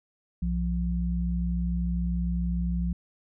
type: tone pair together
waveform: sine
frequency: 61.74 / 174.63 Hz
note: B1 / F3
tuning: 0 / 0 cents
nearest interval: octave + tritone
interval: 1800 cents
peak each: -27 / -28 dBFS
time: 0.42-2.93 s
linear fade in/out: 5 ms
effects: none